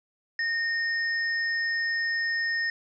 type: tone pair together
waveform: sine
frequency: 1844 / 5216 Hz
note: A#6 / E8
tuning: -19 / -19 cents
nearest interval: octave + tritone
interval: 1800 cents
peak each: -25 / -36 dBFS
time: 0.39-2.7 s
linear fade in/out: 2 ms
effects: none